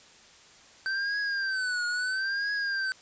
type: tone with vibrato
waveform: square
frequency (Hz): 1547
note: G6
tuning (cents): -23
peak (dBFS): -28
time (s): 0.86-2.92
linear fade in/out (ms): 0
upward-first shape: triangle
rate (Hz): 0.75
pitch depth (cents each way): 130
effects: white hiss -54 dBFS RMS until 3.01 s + resampled to 16000 Hz